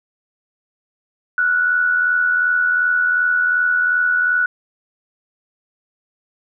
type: tone pair together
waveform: sine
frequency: 1391.3 / 1474 Hz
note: F6 / F#6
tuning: -7 / -7 cents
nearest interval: minor second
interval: 100 cents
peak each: -24 / -14 dBFS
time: 1.38-4.46 s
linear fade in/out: 2 ms
effects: none